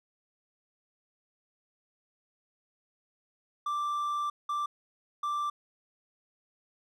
triangle tone bursts at uneven times, 1176 Hz, D6, 2 cents sharp, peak -27 dBFS, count 3, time 3.66-4.3 / 4.49-4.66 / 5.23-5.5 s, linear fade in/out 5 ms, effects none

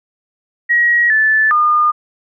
sine tone with pitch steps, 1901 / 1748 / 1215 Hz, A#6 / A6 / D#6, +33 / -12 / -42 cents, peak -9 dBFS, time 0.69-1.92 s, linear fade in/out 20 ms, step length 410 ms, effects none

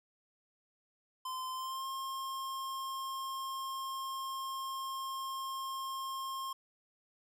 square tone with pitch glide, 1032 to 1068.4 Hz, C6 to C6, -24 to +36 cents, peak -38 dBFS, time 1.25-6.53 s, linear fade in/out 5 ms, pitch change +60 cents, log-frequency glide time 1.53-1.87 s, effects none

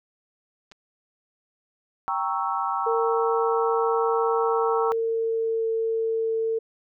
clicks, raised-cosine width 0.2 ms, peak -30 dBFS, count 2, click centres 0.715 / 0.72 s
sine chord, G diminished seventh, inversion none, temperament equal, 784 / 932.3 / 1108.7 / 1318.5 Hz, G5 / Bb5 / Db6 / Fb6, 0 / 0 / 0 / 0 cents, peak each -29 dBFS, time 2.08-4.92 s, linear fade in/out 0 ms
sine tone with pitch glide, 458.7 to 449.8 Hz, A#4 to A4, -28 to +38 cents, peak -22 dBFS, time 2.86-6.59 s, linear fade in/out 10 ms, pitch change -34 cents, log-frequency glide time 4.41-5.71 s
effects none

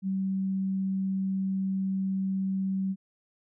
sine tone, 191.7 Hz, G3, 38 cents flat, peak -26 dBFS, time 0.02-2.96 s, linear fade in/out 50 ms, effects none

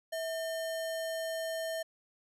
sine tone with sample-and-hold, 650 Hz, E5, 24 cents flat, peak -33 dBFS, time 0.12-1.83 s, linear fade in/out 10 ms, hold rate 2450 Hz, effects resampled to 32000 Hz

